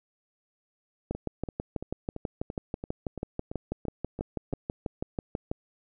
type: two click trains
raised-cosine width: 2 ms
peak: -17 / -22 dBFS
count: 28 / 11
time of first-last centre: 1.11-5.515 / 1.15-4.528 s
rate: 6.13 / 2.96 Hz
effects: none